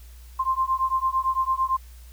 sine beating tone pair, 1047 / 1055.9 Hz, C6 / C6, +1 / +15 cents, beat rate 8.9 Hz, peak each -24 dBFS, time 0.39-1.77 s, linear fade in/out 10 ms, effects added 60 Hz sine -42 dBFS peak until 2.12 s + white hiss -55 dBFS RMS until 2.12 s

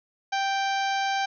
harmonic tone, 784 Hz, G5, in tune, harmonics 1 / 2 / 3 / 4 / 5 / 6 / 7 / 8, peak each -25 / -31 / -35 / -37 / -39 / -41 / -42 / -43 dBFS, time 0.32-1.26 s, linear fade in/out 10 ms, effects none

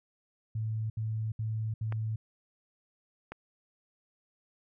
sine tone bursts, 110 Hz, A2, in tune, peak -30 dBFS, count 4, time 0.55-2.16 s, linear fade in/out 5 ms, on 350 ms, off 70 ms
clicks, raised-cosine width 0.5 ms, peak -25 dBFS, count 2, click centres 1.924 / 3.32 s
effects none

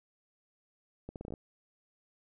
accelerating click train, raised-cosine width 2 ms, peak -28 dBFS, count 8, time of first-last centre 1.09-1.338 s, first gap 68 ms, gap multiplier 0.77, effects none

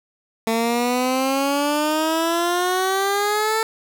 15% pulse exponential sweep, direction up, 223.8 to 447.5 Hz, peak -12 dBFS, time 0.47-3.63 s, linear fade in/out 2 ms, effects none

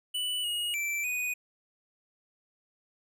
square tone with pitch steps, 2970 / 2880 / 2336 / 2482 Hz, F#7 / F#7 / D7 / D#7, +6 / -47 / -10 / -5 cents, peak -30 dBFS, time 0.14-1.34 s, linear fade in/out 10 ms, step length 300 ms, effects none

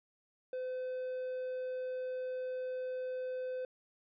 triangle tone, 510 Hz, C5, 44 cents flat, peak -34 dBFS, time 0.53-3.65 s, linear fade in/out 2 ms, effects resampled to 11025 Hz

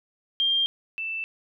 sine tone pair in turn, 3194 / 2654 Hz, G7 / E7, +32 / +11 cents, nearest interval minor third, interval 321 cents, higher first, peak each -20 / -28 dBFS, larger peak first, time 0.4-0.66 / 0.98-1.24 s, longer neither, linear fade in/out 0 ms, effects none

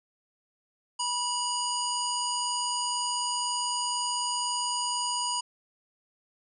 harmonic tone, 973 Hz, B5, 26 cents flat, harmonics 1 / 3 / 5 / 7 / 9, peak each -31 / -35 / -34 / -35 / -36 dBFS, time 0.99-5.41 s, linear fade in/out 10 ms, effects none

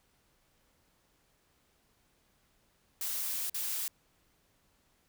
blue noise with dropouts, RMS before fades -35 dBFS, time 3.01-3.88 s, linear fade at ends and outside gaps 2 ms, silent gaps 3.497-3.543 s, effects pink hiss -71 dBFS RMS until 5.08 s

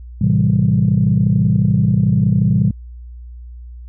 sine chord, A minor seventh, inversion none, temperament equal, 110 / 130.81 / 164.81 / 196 Hz, A2 / C3 / E3 / G3, 0 / 0 / 0 / 0 cents, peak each -16 dBFS, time 0.21-2.71 s, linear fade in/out 5 ms, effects tanh soft clip ceiling -3 dBFS + added 60 Hz sine -31 dBFS peak until 3.88 s

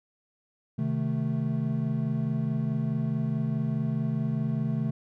triangle chord, A diminished, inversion first, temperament equal, 130.81 / 155.56 / 220 Hz, C3 / Eb3 / A3, 0 / 0 / 0 cents, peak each -28 dBFS, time 0.78-4.91 s, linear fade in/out 10 ms, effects none

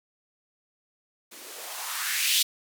violet noise with band-pass filter sweep, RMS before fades -29 dBFS, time 1.31-2.43 s, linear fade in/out 10 ms, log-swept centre 250 to 3700 Hz, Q 2.5, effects none

